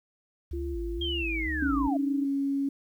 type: tone with vibrato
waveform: sine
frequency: 61.74 Hz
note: B1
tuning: in tune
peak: -32 dBFS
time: 0.51-1.88 s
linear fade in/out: 5 ms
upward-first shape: square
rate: 2.1 Hz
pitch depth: 230 cents each way
type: tone with pitch glide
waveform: sine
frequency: 343 to 303.8 Hz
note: F4 to D#4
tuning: -31 to -41 cents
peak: -33 dBFS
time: 0.53-2.25 s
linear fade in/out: 5 ms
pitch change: -210 cents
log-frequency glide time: 1.13-1.66 s
type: linear sweep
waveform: sine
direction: down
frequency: 3256 to 630 Hz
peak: -30 dBFS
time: 1.01-1.97 s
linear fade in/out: 5 ms
type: tone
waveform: sine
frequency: 277.2 Hz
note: C#4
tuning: in tune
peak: -25 dBFS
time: 1.62-2.69 s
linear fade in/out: 5 ms
effects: 10-bit